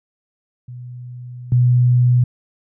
sine tone with level steps, 123.47 Hz, B2, in tune, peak -30 / -10 dBFS, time 0.68-2.24 s, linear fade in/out 5 ms, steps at 1.52 s, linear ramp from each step 2 ms, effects none

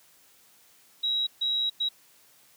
sine tone bursts at uneven times, 3856 Hz, B7, 42 cents flat, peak -24 dBFS, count 3, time 1.03-1.27 / 1.41-1.7 / 1.8-1.89 s, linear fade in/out 10 ms, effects white hiss -59 dBFS RMS until 2.56 s + high-pass 100 Hz 12 dB/octave

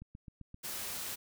click train, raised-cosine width 5 ms, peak -35 dBFS, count 5, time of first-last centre 0.02-0.544 s, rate 7.63 Hz
white noise, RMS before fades -40 dBFS, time 0.63-1.16 s, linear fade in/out 20 ms
effects none

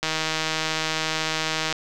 click train, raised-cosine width 0.2 ms, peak -7 dBFS, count 269, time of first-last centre 0.03-1.726 s, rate 158 Hz, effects none

